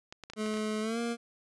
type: clicks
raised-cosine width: 0.2 ms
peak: -26 dBFS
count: 7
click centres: 0.125 / 0.237 / 0.3 / 0.335 / 0.462 / 0.54 / 0.572 s
type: tone with pitch glide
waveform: 25% pulse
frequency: 215 to 234.5 Hz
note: A3 to A#3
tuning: -40 to +11 cents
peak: -27 dBFS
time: 0.36-1.17 s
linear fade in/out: 50 ms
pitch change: +151 cents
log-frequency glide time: 0.81-0.99 s
effects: resampled to 24000 Hz